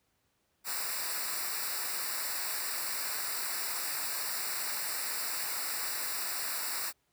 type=noise with comb filter; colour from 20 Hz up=white; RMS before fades=-35 dBFS; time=0.64-6.93 s; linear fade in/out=50 ms; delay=0.31 ms; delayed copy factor=-1; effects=pink hiss -75 dBFS RMS until 7.12 s + high-pass 60 Hz 12 dB/octave